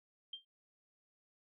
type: tone with exponential decay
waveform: sine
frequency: 3172 Hz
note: G7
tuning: 20 cents sharp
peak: -39 dBFS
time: 0.33-0.45 s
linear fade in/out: 5 ms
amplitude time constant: 25 ms
effects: none